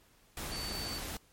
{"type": "tone in noise", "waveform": "sine", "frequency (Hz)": 4536, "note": "C#8", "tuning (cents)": 39, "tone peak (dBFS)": -39, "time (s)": [0.52, 0.98], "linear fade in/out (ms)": 2, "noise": "pink", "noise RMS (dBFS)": -40, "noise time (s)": [0.37, 1.17], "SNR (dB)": -2, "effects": ["pink hiss -65 dBFS RMS until 1.32 s", "MP3 64 kbps"]}